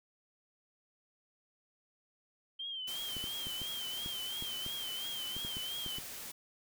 sine tone with vibrato, 3136 Hz, G7, in tune, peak -38 dBFS, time 2.59-5.99 s, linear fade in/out 10 ms, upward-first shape triangle, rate 2.9 Hz, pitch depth 90 cents each way
white noise, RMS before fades -45 dBFS, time 2.87-6.32 s, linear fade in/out 10 ms
clicks, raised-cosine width 3 ms, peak -32 dBFS, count 12, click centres 3.167 / 3.241 / 3.469 / 3.617 / 4.061 / 4.424 / 4.664 / 5.366 / 5.449 / 5.569 / 5.863 / 5.985 s
effects none

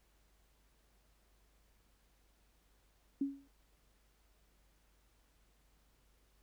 sine tone with exponential decay, 277.2 Hz, C#4, in tune, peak -29 dBFS, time 3.21-3.48 s, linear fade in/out 5 ms, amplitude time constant 58 ms, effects added 50 Hz sine -70 dBFS peak until 6.42 s + pink hiss -74 dBFS RMS until 6.42 s

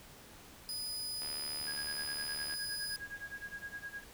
sawtooth tone, 4978 Hz, D#8, in tune, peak -35 dBFS, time 0.69-2.96 s, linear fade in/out 0 ms
click train, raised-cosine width 0.3 ms, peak -31 dBFS, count 98, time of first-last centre 1.22-2.538 s, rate 73.6 Hz
sine tone with tremolo, 1643 Hz, G#6, 19 cents flat, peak -39 dBFS, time 1.67-4.04 s, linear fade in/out 5 ms, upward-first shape sine, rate 9.7 Hz, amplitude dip 90%
effects pink hiss -55 dBFS RMS until 4.13 s

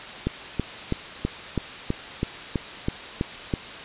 click train, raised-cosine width 3 ms, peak -10 dBFS, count 11, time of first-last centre 0.27-3.538 s, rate 3.06 Hz, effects white hiss -37 dBFS RMS until 3.84 s + resampled to 8000 Hz

